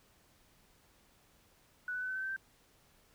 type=tone with pitch steps; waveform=sine; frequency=1480 / 1493.7 / 1507.6 / 1521.6 / 1535.7 / 1550 / 1564.4 Hz; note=F#6 / F#6 / F#6 / F#6 / G6 / G6 / G6; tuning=0 / +16 / +32 / +48 / -36 / -20 / -4 cents; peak=-35 dBFS; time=1.88-2.363 s; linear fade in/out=2 ms; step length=69 ms; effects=pink hiss -67 dBFS RMS until 3.14 s